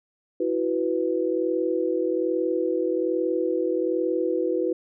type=chord; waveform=sine; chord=E suspended second; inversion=none; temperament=just; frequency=329.6 / 370.8 / 494.4 Hz; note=E4 / F#4 / B4; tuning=0 / +4 / +2 cents; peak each=-26 dBFS; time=0.4-4.73 s; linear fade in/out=5 ms; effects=none